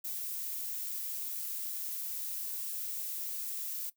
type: noise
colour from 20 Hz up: violet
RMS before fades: -38 dBFS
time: 0.04-3.9 s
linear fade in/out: 10 ms
effects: noise-tail reverb RT60 0.1 s tail -17 dB re dry